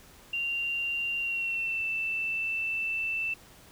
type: tone with pitch glide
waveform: sine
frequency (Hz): 2774 to 2661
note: F7 to E7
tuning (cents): -12 to +16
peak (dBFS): -28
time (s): 0.33-3.34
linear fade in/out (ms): 5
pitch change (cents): -72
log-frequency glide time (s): 1.18-1.85
effects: pink hiss -54 dBFS RMS until 3.71 s